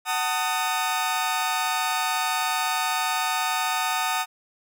sawtooth chord, D# diminished, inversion first, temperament just, 746.7 / 896 / 1244.5 Hz, F#5 / A5 / D#6, +16 / +31 / 0 cents, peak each -24 dBFS, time 0.05-4.26 s, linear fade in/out 50 ms, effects none

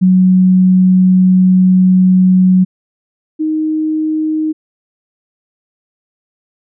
sine tone pair in turn, 185 / 311.8 Hz, F#3 / D#4, 0 / +4 cents, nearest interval major sixth, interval 904 cents, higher second, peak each -5 / -12 dBFS, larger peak first, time 0.01-2.65 / 3.39-4.53 s, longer first, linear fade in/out 20 ms, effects none

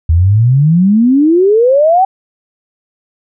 sine exponential sweep, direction up, 77.78 to 784 Hz, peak -5 dBFS, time 0.09-2.05 s, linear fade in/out 5 ms, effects none

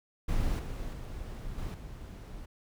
brown noise with level steps, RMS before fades -30 / -37 / -40 / -36 / -43 dBFS, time 0.28-2.46 s, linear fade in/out 10 ms, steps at 0.59 / 0.93 / 1.58 / 1.74 s, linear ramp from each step 2 ms, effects none

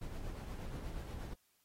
brown noise with tremolo, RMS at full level -42 dBFS, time 0.01-1.34 s, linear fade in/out 10 ms, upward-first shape sine, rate 8.4 Hz, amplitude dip 35%, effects white hiss -75 dBFS RMS until 1.64 s + AAC 48 kbps

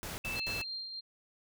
pink noise bursts, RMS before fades -41 dBFS, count 3, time 0.03-0.616 s, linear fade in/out 0 ms, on 150 ms, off 68 ms
sine tone, 2641 Hz, E7, 3 cents sharp, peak -36 dBFS, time 0.24-0.64 s, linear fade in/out 10 ms
sine tone with tremolo, 4186 Hz, C8, in tune, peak -36 dBFS, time 0.35-1.01 s, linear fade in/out 20 ms, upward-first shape triangle, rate 3.2 Hz, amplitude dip 50%
effects none

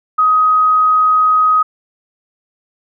sine tone, 1258 Hz, D#6, 19 cents sharp, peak -8 dBFS, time 0.18-1.63 s, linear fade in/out 10 ms, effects none

